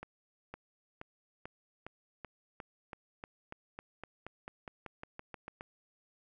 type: accelerating click train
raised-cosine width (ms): 0.5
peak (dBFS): -28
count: 21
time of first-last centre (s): 0.03-5.609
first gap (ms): 510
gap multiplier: 0.93
effects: none